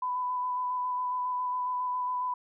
sine tone with vibrato, 998 Hz, B5, 18 cents sharp, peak -28 dBFS, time 0.02-2.34 s, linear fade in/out 5 ms, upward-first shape square, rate 7.3 Hz, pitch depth 11 cents each way, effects none

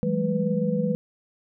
sine tone cluster, 166.7 / 193.9 / 212.2 / 495.3 Hz, E3 / G3 / G#3 / B4, +20 / -19 / +38 / +5 cents, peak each -27 dBFS, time 0.03-0.95 s, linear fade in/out 0 ms, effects none

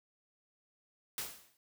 white noise with exponential decay, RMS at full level -36 dBFS, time 1.18-1.57 s, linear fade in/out 1 ms, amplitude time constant 84 ms, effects none

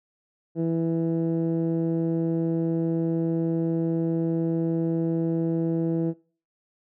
15% pulse tone with low-pass filter, 164.81 Hz, E3, in tune, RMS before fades -25 dBFS, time 0.55-6.14 s, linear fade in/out 50 ms, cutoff 380 Hz, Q 1.3, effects noise-tail reverb RT60 0.4 s tail -22 dB re dry

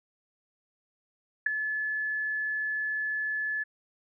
sine tone with ADSR envelope, 1723 Hz, A6, 37 cents flat, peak -17 dBFS, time 1.46-3.64 s, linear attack 7 ms, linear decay 4 ms, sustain -11 dB, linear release 16 ms, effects none

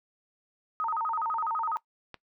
sine tone with vibrato, 1071 Hz, C6, 40 cents sharp, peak -27 dBFS, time 0.8-1.77 s, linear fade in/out 0 ms, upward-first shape square, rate 12 Hz, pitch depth 280 cents each way
click, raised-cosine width 0.3 ms, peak -25 dBFS, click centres 2.143 s
effects noise-tail reverb RT60 0.1 s tail -20 dB re dry

